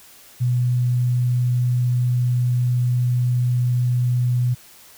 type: tone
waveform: sine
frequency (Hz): 123.4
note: B2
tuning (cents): -1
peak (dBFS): -16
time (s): 0.4-4.55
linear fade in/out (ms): 20
effects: white hiss -47 dBFS RMS until 4.97 s